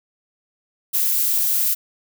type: noise with amplitude modulation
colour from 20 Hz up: violet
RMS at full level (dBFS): -17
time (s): 0.93-1.75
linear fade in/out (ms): 20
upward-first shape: sine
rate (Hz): 296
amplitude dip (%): 50
effects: none